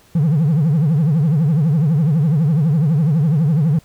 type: tone with vibrato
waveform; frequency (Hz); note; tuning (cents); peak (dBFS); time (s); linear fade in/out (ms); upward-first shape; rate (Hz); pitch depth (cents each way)
triangle; 153.7; D#3; -21; -9; 0.15-3.79; 5; triangle; 12; 250
effects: tanh soft clip ceiling -6 dBFS + pink hiss -51 dBFS RMS until 3.84 s